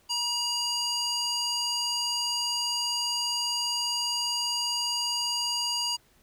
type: tone with band-pass filter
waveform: square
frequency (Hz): 955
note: A#5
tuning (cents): +42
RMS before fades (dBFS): -29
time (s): 0.09-5.97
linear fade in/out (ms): 20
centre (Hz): 5000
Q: 2.1
effects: pink hiss -63 dBFS RMS until 6.22 s